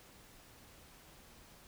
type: silence
effects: pink hiss -59 dBFS RMS until 1.67 s